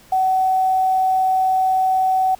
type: tone with quantisation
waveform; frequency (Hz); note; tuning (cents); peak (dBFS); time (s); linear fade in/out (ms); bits
sine; 754; F#5; +32; -14; 0.12-2.35; 5; 7
effects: pink hiss -48 dBFS RMS until 2.39 s

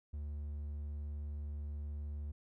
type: tone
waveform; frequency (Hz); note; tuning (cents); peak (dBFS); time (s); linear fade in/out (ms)
triangle; 73.42; D2; 0; -37; 0.13-2.32; 10
effects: none

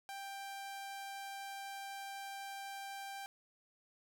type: tone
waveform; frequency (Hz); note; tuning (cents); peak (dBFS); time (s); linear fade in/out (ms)
sawtooth; 788; G5; +9; -40; 0.09-3.26; 0
effects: none

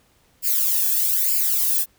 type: noise with flanger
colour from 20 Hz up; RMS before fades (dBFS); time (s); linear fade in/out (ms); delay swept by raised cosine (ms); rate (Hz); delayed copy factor
violet; -20; 0.42-1.86; 50; 0.41 to 1.19; 1.1; +1
effects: pink hiss -60 dBFS RMS until 1.98 s

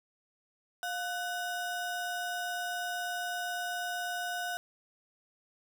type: ring-modulated tone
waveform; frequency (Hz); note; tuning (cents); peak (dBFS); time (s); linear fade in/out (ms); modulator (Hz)
square; 1102; C#6; -11; -31; 0.83-4.57; 0; 395
effects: none

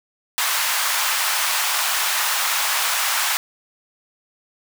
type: high-pass noise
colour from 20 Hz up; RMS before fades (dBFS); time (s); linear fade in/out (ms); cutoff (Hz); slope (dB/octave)
pink; -21; 0.38-3.37; 0; 890; 24
effects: none

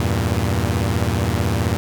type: chord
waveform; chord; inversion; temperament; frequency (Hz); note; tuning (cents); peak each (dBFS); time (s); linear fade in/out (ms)
sawtooth; E diminished; none; equal; 82.41 / 98 / 116.54; E2 / G2 / Bb2; 0 / 0 / 0; -18; 0-1.77; 0
effects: none

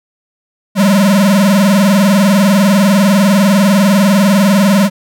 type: tone with vibrato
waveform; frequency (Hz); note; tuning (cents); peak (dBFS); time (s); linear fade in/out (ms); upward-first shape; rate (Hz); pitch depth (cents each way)
square; 196; G3; 0; -7; 0.75-4.9; 50; sine; 20; 140
effects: none

